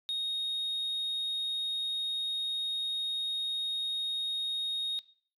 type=tone; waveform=sine; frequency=3729 Hz; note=A#7; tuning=in tune; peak=-28 dBFS; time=0.09-4.99 s; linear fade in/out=0 ms; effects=noise-tail reverb RT60 0.5 s tail -21 dB re dry + tanh soft clip ceiling -29 dBFS